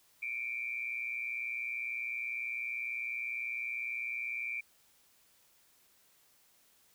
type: tone with amplitude modulation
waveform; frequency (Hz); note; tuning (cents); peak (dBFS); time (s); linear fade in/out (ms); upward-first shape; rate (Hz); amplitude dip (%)
sine; 2349; D7; 0; -31; 0.22-4.61; 10; sine; 120; 85
effects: white hiss -67 dBFS RMS until 6.94 s